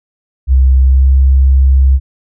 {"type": "tone with pitch glide", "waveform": "sine", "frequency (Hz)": [65.41, 66.71], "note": ["C2", "C2"], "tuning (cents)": [0, 34], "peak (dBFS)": -4, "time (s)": [0.47, 2], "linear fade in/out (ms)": 50, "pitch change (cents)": 34, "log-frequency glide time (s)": [0.83, 1.08], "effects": []}